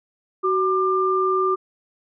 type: tone pair together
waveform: sine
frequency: 375.9 / 1193.4 Hz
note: F#4 / D6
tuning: +27 / +27 cents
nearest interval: octave + minor sixth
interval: 2000 cents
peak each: -20 dBFS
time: 0.43-1.56 s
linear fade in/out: 20 ms
effects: none